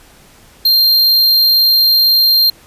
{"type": "tone", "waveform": "square", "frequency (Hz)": 4186, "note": "C8", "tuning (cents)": 0, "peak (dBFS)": -8, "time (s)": [0.65, 2.5], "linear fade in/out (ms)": 5, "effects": ["pink hiss -44 dBFS RMS until 2.66 s", "resampled to 32000 Hz"]}